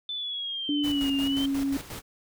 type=linear two-way sweep; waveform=sine; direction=down then up; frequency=3529 to 2794 to 3143 Hz; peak=-30 dBFS; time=0.09-1.46 s; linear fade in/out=2 ms; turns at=1.18 s
type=tone with pitch glide; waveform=sine; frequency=291.7 to 275.5 Hz; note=D4 to C#4; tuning=-12 to -11 cents; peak=-24 dBFS; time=0.69-1.77 s; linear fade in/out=2 ms; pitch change=-99 cents; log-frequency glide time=0.88-1.06 s
type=noise with tremolo; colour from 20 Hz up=pink; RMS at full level=-38 dBFS; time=0.83-2.02 s; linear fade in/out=20 ms; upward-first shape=square; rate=5.6 Hz; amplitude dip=60%
effects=none